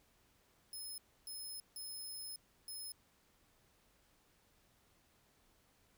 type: tone bursts at uneven times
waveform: 10% pulse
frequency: 5170 Hz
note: E8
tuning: 34 cents flat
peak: -39 dBFS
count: 4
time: 0.73-0.98 / 1.27-1.6 / 1.76-2.36 / 2.68-2.92 s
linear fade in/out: 2 ms
effects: pink hiss -72 dBFS RMS until 5.97 s